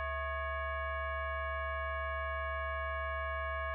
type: tone with frequency modulation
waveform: sine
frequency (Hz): 510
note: C5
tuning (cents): -44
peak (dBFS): -34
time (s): 0-3.74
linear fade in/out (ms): 0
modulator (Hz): 581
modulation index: 2.5
effects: none